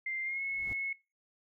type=tone with pitch glide; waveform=sine; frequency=2093 to 2186 Hz; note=C7 to C#7; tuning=0 to -25 cents; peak=-33 dBFS; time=0.06-0.93 s; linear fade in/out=5 ms; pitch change=+75 cents; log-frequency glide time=0.23-0.42 s
type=noise with exponential growth; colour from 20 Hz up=brown; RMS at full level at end=-42 dBFS; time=0.38-0.73 s; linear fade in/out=0 ms; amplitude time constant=74 ms
effects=noise-tail reverb RT60 0.3 s tail -21 dB re dry